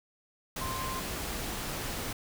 sine tone in noise, 1047 Hz, C6, 1 cent sharp, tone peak -36 dBFS, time 0.61-1 s, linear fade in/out 5 ms, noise pink, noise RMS -36 dBFS, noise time 0.56-2.13 s, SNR -3 dB, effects none

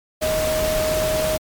sine tone in noise, 625 Hz, D#5, 8 cents sharp, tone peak -19 dBFS, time 0.21-1.38 s, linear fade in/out 20 ms, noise pink, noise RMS -25 dBFS, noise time 0.21-1.38 s, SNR +3 dB, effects MP3 96 kbps

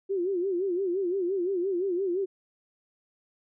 sine tone with vibrato, 370 Hz, F#4, in tune, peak -25 dBFS, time 0.09-2.26 s, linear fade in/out 20 ms, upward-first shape sine, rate 5.8 Hz, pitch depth 130 cents each way, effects none

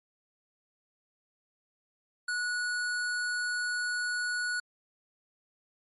square tone, 1465 Hz, F#6, 18 cents flat, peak -30 dBFS, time 2.28-4.6 s, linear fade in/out 5 ms, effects MP3 48 kbps

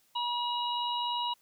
harmonic tone, 963 Hz, B5, 44 cents flat, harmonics 1 / 3 / 4, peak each -31 / -36 / -37 dBFS, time 0.15-1.34 s, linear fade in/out 10 ms, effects white hiss -68 dBFS RMS until 1.41 s

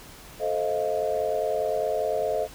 sine chord, F dominant seventh, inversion first, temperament just, 436.5 / 523.8 / 628.6 / 698.5 Hz, A4 / C5 / Eb5 / F5, -14 / +2 / +18 / 0 cents, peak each -29 / -30 / -27 / -31 dBFS, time 0.39-2.48 s, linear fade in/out 50 ms, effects pink hiss -46 dBFS RMS until 2.54 s

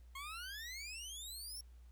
20% pulse exponential sweep, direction up, 1064 to 5588 Hz, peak -40 dBFS, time 0.15-1.61 s, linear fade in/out 5 ms, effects added 60 Hz sine -55 dBFS peak until 1.91 s + pink hiss -75 dBFS RMS until 1.91 s

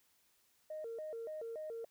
sine tone with vibrato, 533 Hz, C5, 32 cents sharp, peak -40 dBFS, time 0.7-1.85 s, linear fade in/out 5 ms, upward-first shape square, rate 3.5 Hz, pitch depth 260 cents each way, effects tanh soft clip ceiling -37 dBFS + white hiss -73 dBFS RMS until 1.9 s

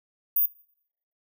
sine tone, 14917 Hz, A#9, in tune, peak -18 dBFS, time 0.36-0.46 s, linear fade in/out 5 ms, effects noise-tail reverb RT60 0.8 s tail -26 dB re dry + tanh soft clip ceiling -15 dBFS

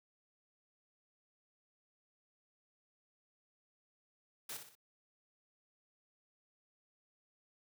white noise with echo, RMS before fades -44 dBFS, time 4.49-4.57 s, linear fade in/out 5 ms, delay 61 ms, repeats 3, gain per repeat -7 dB, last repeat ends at 4.753 s, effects high-pass 100 Hz 12 dB/octave

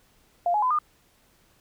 sine tone with pitch steps, 698.5 / 840.3 / 1010.9 / 1216.2 Hz, F5 / G#5 / B5 / D#6, 0 / +20 / +40 / -40 cents, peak -20 dBFS, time 0.46-0.788 s, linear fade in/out 2 ms, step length 82 ms, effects pink hiss -62 dBFS RMS until 1.6 s

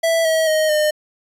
square tone with pitch steps, 659.3 / 641.6 / 624.5 / 607.7 Hz, E5 / E5 / D#5 / D#5, 0 / -47 / +6 / -41 cents, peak -15 dBFS, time 0.03-0.91 s, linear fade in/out 10 ms, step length 220 ms, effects resampled to 32000 Hz

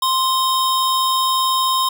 square tone pair together, 1046.5 / 3729 Hz, C6 / A#7, 0 / 0 cents, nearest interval octave + minor seventh, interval 2200 cents, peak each -17 / -22 dBFS, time 0.02-1.89 s, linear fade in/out 5 ms, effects none

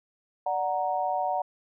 sine chord, D augmented, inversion none, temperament equal, 587.3 / 740 / 932.3 Hz, D5 / F#5 / A#5, 0 / 0 / 0 cents, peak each -32 / -27 / -31 dBFS, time 0.46-1.42 s, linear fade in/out 5 ms, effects none

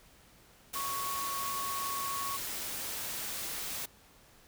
sine tone in noise, 1108.7 Hz, C#6, in tune, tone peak -35 dBFS, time 0.75-2.37 s, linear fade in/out 10 ms, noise white, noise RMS -38 dBFS, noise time 0.73-3.86 s, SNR 0 dB, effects pink hiss -60 dBFS RMS until 4.47 s

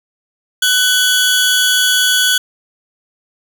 sawtooth tone pair together, 1500 / 3354 Hz, F#6 / G#7, +23 / +16 cents, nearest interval octave + major second, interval 1393 cents, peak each -10 dBFS, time 0.62-2.38 s, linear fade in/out 5 ms, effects none

